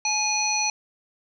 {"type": "harmonic tone with a mistuned harmonic", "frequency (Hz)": 849, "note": "G#5", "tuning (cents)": 38, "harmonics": [1, 3, 5, 7], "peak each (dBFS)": [-28, -27, -29, -25], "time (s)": [0.05, 0.7], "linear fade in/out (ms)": 2, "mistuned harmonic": 3, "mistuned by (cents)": -49, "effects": []}